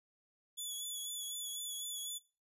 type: tone with vibrato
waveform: 15% pulse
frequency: 3420 Hz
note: A7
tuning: 50 cents flat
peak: -33 dBFS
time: 0.57-2.19 s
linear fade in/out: 20 ms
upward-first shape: sine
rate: 4 Hz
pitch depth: 34 cents each way
effects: noise-tail reverb RT60 0.3 s tail -18 dB re dry + resampled to 32000 Hz